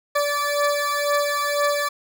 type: beating tone pair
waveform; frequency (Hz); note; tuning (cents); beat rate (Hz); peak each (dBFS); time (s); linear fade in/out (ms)
20% pulse; 579 / 581; D5 / D5; -25 / -19; 2; -17 / -19; 0.15-1.89; 10
effects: none